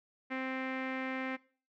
sawtooth tone with low-pass filter, 261.6 Hz, C4, in tune, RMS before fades -37 dBFS, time 0.3-1.37 s, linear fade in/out 20 ms, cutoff 2100 Hz, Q 4, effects noise-tail reverb RT60 0.4 s tail -20 dB re dry

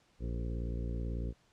harmonic tone with a mistuned harmonic, 58.2 Hz, A#1, 2 cents flat, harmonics 1 / 2 / 3 / 4 / 5 / 6 / 7 / 8 / 9, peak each -35 / -41 / -45 / -47 / -49 / -51 / -52 / -53 / -54 dBFS, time 0.19-1.34 s, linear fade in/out 50 ms, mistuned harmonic 7, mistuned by +30 cents, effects pink hiss -69 dBFS RMS until 1.52 s + low-pass 7000 Hz 12 dB/octave

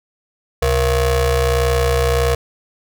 35% pulse ring-modulated tone, 201.2 Hz, G3, 45 cents sharp, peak -9 dBFS, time 0.62-2.35 s, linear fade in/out 5 ms, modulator 271 Hz, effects none

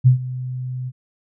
sine tone with ADSR envelope, 127.2 Hz, C3, 48 cents flat, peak -6 dBFS, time 0.04-0.92 s, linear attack 28 ms, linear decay 110 ms, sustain -18 dB, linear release 42 ms, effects none

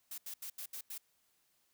blue noise bursts at uneven times, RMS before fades -44 dBFS, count 6, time 0.11-0.18 / 0.26-0.34 / 0.42-0.5 / 0.58-0.66 / 0.73-0.81 / 0.9-0.98 s, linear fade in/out 5 ms, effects white hiss -75 dBFS RMS until 1.73 s

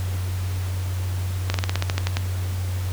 slowing click train, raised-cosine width 0.2 ms, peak -6 dBFS, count 11, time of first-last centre 1.5-2.169 s, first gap 42 ms, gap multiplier 1.1, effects added 92 Hz sine -23 dBFS peak until 2.92 s + pink hiss -38 dBFS RMS until 2.92 s

